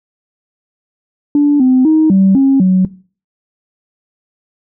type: tone with pitch steps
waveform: sine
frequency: 290.5 / 256.9 / 314 / 192.6 / 271 / 186.1 Hz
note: D4 / C4 / D#4 / G3 / C#4 / F#3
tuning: -19 / -32 / +16 / -30 / -39 / +10 cents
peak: -5 dBFS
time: 1.35-2.85 s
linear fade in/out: 2 ms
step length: 250 ms
effects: noise-tail reverb RT60 0.4 s tail -20 dB re dry + tanh soft clip ceiling -2 dBFS